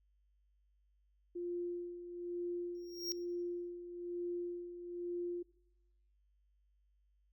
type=tone with tremolo; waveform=sine; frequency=350 Hz; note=F4; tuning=4 cents sharp; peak=-36 dBFS; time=1.35-5.43 s; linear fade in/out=10 ms; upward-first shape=sine; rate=1.1 Hz; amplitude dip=65%
type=tone with exponential growth; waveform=square; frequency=5588 Hz; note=F8; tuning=in tune; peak=-34 dBFS; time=2.75-3.12 s; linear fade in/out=0 ms; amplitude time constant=80 ms
effects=noise-tail reverb RT60 0.9 s tail -22 dB re dry + added 50 Hz sine -70 dBFS peak until 7.32 s